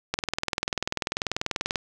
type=click train; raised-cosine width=0.2 ms; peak=-8 dBFS; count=34; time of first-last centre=0.14-1.758 s; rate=20.4 Hz; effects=none